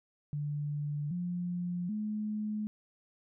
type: tone with pitch steps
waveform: sine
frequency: 146.83 / 176.64 / 212.5 Hz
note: D3 / F3 / G#3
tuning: 0 / +20 / +40 cents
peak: -32 dBFS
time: 0.33-2.67 s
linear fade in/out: 0 ms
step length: 780 ms
effects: none